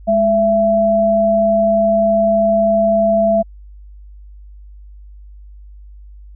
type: tone pair together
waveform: sine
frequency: 208.7 / 668 Hz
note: G#3 / E5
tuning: +9 / +23 cents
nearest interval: octave + minor sixth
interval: 2014 cents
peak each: -18 / -11 dBFS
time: 0.07-3.43 s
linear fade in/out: 20 ms
effects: added 50 Hz sine -35 dBFS peak until 6.35 s